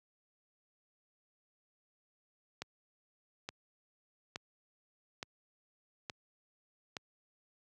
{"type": "click train", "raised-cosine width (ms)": 0.2, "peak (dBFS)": -22, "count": 6, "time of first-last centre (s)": [2.62, 6.968], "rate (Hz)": 1.15, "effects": ["high-pass 80 Hz 12 dB/octave"]}